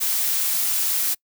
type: noise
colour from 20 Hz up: blue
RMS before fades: -22 dBFS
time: 0-1.15 s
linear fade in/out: 20 ms
effects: noise-tail reverb RT60 0.1 s tail -26 dB re dry